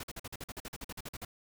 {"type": "noise bursts", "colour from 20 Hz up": "pink", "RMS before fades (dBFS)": -42, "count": 16, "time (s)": [0, 1.25], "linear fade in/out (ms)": 5, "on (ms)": 35, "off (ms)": 46, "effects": []}